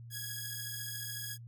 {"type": "beating tone pair", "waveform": "5% pulse", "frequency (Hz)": [1654, 1668], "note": ["G#6", "G#6"], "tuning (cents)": [-8, 7], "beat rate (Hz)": 14, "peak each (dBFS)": [-31, -31], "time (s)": [0.1, 1.38], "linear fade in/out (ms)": 50, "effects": ["noise-tail reverb RT60 0.1 s tail -26 dB re dry", "added 117 Hz sine -46 dBFS peak until 1.47 s"]}